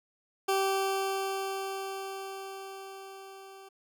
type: tone with level ramp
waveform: 20% pulse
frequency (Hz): 387.8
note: G4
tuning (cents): -19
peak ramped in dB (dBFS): -20 to -43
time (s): 0.48-3.69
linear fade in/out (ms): 10
effects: none